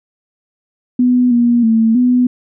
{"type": "tone with pitch steps", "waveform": "sine", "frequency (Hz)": [248.3, 238.6, 224.6, 248.3], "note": ["B3", "A#3", "A3", "B3"], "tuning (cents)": [9, 41, 36, 9], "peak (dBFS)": -8, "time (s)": [0.99, 2.27], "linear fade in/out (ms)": 5, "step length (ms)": 320, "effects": []}